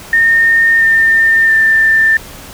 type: tone with pitch steps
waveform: sine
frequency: 1828 / 1806 / 1784.2 Hz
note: A#6 / A6 / A6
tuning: -34 / +45 / +24 cents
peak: -6 dBFS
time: 0.13-2.17 s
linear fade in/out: 2 ms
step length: 680 ms
effects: pink hiss -32 dBFS RMS until 2.53 s